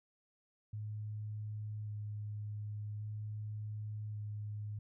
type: tone with vibrato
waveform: sine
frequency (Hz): 105.6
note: G#2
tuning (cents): +29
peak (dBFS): -39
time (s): 0.73-4.79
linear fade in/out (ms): 5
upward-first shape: square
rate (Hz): 0.44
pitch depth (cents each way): 11
effects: none